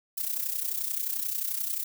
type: noise with amplitude modulation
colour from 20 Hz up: violet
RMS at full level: -28 dBFS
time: 0.17-1.84 s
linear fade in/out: 10 ms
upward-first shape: sine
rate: 31.4 Hz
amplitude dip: 70%
effects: none